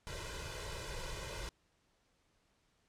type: noise with comb filter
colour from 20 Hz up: pink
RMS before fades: -43 dBFS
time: 0.07-1.49 s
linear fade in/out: 0 ms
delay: 2 ms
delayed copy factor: +0.9
effects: pink hiss -75 dBFS RMS until 2.88 s + low-pass 8000 Hz 12 dB/octave